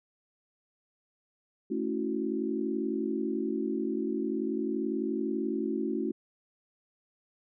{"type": "chord", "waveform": "sine", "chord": "F# minor seventh", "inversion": "first", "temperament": "equal with one note detuned", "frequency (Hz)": [220, 278.1, 329.6, 370], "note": ["A3", "C#4", "E4", "F#4"], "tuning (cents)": [0, 6, 0, 0], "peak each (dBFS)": -34, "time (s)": [1.7, 6.12], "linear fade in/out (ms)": 10, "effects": []}